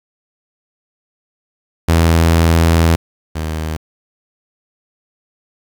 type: tone pair in turn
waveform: sawtooth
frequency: 82.7 / 78.87 Hz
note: E2 / D#2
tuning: +6 / +24 cents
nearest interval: minor second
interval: 82 cents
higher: first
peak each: -5 / -15 dBFS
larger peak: first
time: 1.88-2.96 / 3.35-3.77 s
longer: first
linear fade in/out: 10 ms
effects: 7-bit